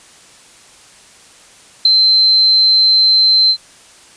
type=tone with ADSR envelope; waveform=sine; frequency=4100 Hz; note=C8; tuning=36 cents flat; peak=-3 dBFS; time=1.85-3.57 s; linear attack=4 ms; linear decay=11 ms; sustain=-4 dB; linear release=71 ms; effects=white hiss -43 dBFS RMS until 4.16 s + resampled to 22050 Hz